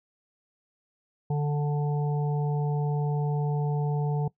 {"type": "harmonic tone", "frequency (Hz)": 146.83, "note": "D3", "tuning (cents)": 0, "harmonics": [1, 3, 5, 6], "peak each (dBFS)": [-24, -34, -38, -40], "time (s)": [1.3, 4.28], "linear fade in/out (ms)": 5, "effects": ["noise-tail reverb RT60 0.1 s tail -20 dB re dry"]}